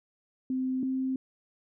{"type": "tone pair in turn", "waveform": "sine", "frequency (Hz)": [259.1, 262], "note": ["C4", "C4"], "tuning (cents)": [-17, 2], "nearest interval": "unison", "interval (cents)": 19, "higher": "second", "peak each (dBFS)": [-27, -27], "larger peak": "neither", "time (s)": [[0.5, 0.83], [0.83, 1.16]], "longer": "neither", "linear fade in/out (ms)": 2, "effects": []}